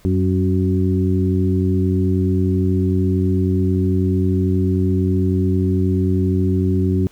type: harmonic tone with a mistuned harmonic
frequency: 93 Hz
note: F#2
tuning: 9 cents sharp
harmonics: 1 / 2 / 3 / 4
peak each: -17 / -20 / -22 / -23 dBFS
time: 0.05-7.07 s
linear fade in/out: 0 ms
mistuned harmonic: 2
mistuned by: +35 cents
effects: pink hiss -52 dBFS RMS until 7.11 s